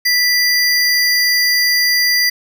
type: tone pair together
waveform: square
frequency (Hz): 1975.5 / 4763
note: B6 / D8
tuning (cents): 0 / +24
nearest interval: octave + minor third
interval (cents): 1524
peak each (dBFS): -15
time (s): 0.05-2.3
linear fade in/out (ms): 10
effects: none